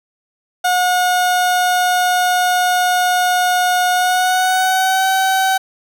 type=tone with pitch glide; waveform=30% pulse; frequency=724 to 763.5 Hz; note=F#5 to G5; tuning=-38 to -46 cents; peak=-10 dBFS; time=0.64-5.58 s; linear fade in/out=10 ms; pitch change=+92 cents; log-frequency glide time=3.92-5.06 s; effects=none